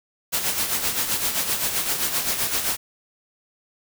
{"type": "noise with tremolo", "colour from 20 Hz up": "white", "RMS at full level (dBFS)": -22, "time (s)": [0.32, 2.77], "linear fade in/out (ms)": 20, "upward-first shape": "sine", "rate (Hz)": 7.7, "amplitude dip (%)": 55, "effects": []}